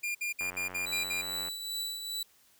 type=tone bursts; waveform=45% pulse; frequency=2406 Hz; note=D7; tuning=41 cents sharp; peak=-31 dBFS; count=7; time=0.03-1.218 s; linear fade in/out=10 ms; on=120 ms; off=58 ms
type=click train; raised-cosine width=0.5 ms; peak=-28 dBFS; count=99; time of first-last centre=0.41-1.485 s; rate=91.2 Hz
type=tone with tremolo; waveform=sawtooth; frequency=3951 Hz; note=B7; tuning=in tune; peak=-29 dBFS; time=0.86-2.23 s; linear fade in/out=5 ms; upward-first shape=triangle; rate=2.4 Hz; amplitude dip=55%
effects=white hiss -64 dBFS RMS until 2.59 s